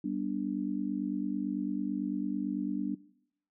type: chord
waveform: sine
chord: G major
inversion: none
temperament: just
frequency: 196 / 245 / 294 Hz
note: G3 / B3 / D4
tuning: 0 / -14 / +2 cents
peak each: -36 / -36 / -33 dBFS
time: 0.04-2.95 s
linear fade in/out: 5 ms
effects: noise-tail reverb RT60 0.7 s tail -19 dB re dry